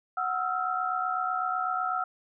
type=tone cluster; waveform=sine; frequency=739 / 1298 / 1366 Hz; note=F#5 / E6 / F6; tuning=-2 / -27 / -39 cents; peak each=-31 dBFS; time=0.17-2.04 s; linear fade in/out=5 ms; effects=none